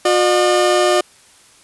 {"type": "tone pair together", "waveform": "30% pulse", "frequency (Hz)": [359.5, 605.3], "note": ["F#4", "D#5"], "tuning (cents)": [-50, -48], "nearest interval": "major sixth", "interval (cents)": 902, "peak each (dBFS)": -12, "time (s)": [0.05, 1.01], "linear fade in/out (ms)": 5, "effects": ["white hiss -48 dBFS RMS until 1.63 s", "resampled to 24000 Hz"]}